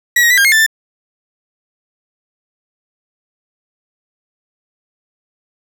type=tone with pitch steps; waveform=40% pulse; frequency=1927 / 1885 / 1978 / 1610 / 2144 / 1766 / 1776 Hz; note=B6 / A#6 / B6 / G6 / C7 / A6 / A6; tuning=-43 / +19 / +2 / +46 / +42 / +6 / +16 cents; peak=-7 dBFS; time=0.16-0.664 s; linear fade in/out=5 ms; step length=72 ms; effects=none